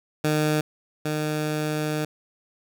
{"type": "tone pair in turn", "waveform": "15% pulse", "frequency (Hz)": [152.7, 152.7], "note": ["D#3", "D#3"], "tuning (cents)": [-32, -32], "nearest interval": "unison", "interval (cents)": 0, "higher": "neither", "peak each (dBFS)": [-14, -18], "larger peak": "first", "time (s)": [[0.24, 0.61], [1.05, 2.05]], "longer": "second", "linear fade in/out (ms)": 5, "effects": []}